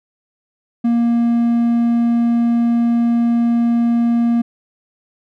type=tone; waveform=triangle; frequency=234.9 Hz; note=A#3; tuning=13 cents sharp; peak=-10 dBFS; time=0.84-4.42 s; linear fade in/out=10 ms; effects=none